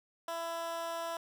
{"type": "tone with high-pass filter", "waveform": "15% pulse", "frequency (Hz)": 333.8, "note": "E4", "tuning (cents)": 22, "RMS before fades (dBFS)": -38, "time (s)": [0.28, 1.17], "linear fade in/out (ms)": 2, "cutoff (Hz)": 700, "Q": 1.8, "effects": []}